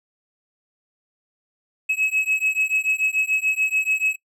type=beating tone pair; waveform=triangle; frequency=2565 / 2571.9 Hz; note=E7 / E7; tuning=-48 / -43 cents; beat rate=6.9 Hz; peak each=-21 dBFS; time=1.89-4.16 s; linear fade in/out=10 ms; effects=noise-tail reverb RT60 0.1 s tail -23 dB re dry